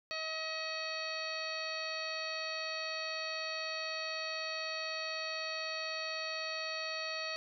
harmonic tone, 636 Hz, D#5, 38 cents sharp, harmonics 1 / 2 / 3 / 4 / 5 / 6 / 7 / 9, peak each -43 / -45 / -44 / -43 / -52 / -49 / -41 / -55 dBFS, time 0.11-7.36 s, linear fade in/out 0 ms, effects none

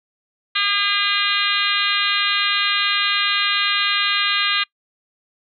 harmonic tone, 405.2 Hz, G#4, 43 cents flat, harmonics 3 / 4 / 5 / 6 / 7 / 8 / 9 / 10, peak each -25 / -25 / -25 / -25 / -25 / -25 / -25 / -25 dBFS, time 0.55-4.64 s, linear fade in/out 10 ms, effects noise-tail reverb RT60 0.1 s tail -23 dB re dry

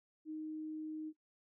sine tone, 311.1 Hz, D#4, in tune, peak -40 dBFS, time 0.25-1.13 s, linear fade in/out 50 ms, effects noise-tail reverb RT60 0.1 s tail -18 dB re dry

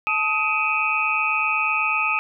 sine tone cluster, 869 / 1261 / 2315 / 2509 / 2657 Hz, A5 / D#6 / D7 / D#7 / E7, -22 / +23 / -25 / +14 / +13 cents, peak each -28 / -24 / -31 / -22 / -28 dBFS, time 0.07-2.19 s, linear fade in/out 0 ms, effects none

